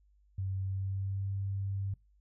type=tone with pitch glide; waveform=sine; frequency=95.7 to 98.11 Hz; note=G2 to G2; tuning=-41 to +2 cents; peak=-32 dBFS; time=0.38-1.94 s; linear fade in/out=5 ms; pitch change=+43 cents; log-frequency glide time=0.61-1.3 s; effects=noise-tail reverb RT60 0.2 s tail -21 dB re dry + added 50 Hz sine -63 dBFS peak until 2.2 s